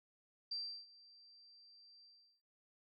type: tone with ADSR envelope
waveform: sine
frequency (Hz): 4699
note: D8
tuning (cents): 0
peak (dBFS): -38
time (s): 0.51-2.42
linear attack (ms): 8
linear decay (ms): 340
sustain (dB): -22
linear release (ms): 380
effects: none